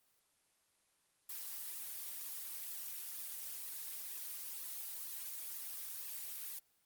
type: noise with flanger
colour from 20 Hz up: blue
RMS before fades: -45 dBFS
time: 1.29-6.59 s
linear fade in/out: 5 ms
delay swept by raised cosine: 1.3 to 4.1 ms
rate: 2.1 Hz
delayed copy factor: -1
effects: white hiss -75 dBFS RMS until 6.85 s + Opus 24 kbps